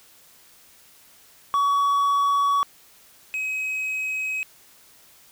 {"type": "tone pair in turn", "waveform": "triangle", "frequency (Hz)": [1129, 2541], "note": ["C#6", "D#7"], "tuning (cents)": [31, 36], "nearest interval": "octave + major second", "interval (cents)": 1405, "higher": "second", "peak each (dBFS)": [-16, -23], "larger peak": "first", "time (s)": [[1.54, 2.63], [3.34, 4.43]], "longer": "neither", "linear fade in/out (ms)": 0, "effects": ["white hiss -53 dBFS RMS until 5.31 s"]}